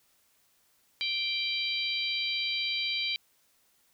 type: harmonic tone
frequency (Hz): 784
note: G5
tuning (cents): 0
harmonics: 3 / 4 / 5 / 6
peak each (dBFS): -33 / -34 / -33 / -37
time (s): 1.01-3.16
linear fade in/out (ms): 0
effects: white hiss -68 dBFS RMS until 3.93 s